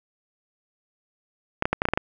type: clicks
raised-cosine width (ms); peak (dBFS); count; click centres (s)
0.5; -6; 8; 1.624 / 1.655 / 1.73 / 1.819 / 1.854 / 1.887 / 1.936 / 1.975
effects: none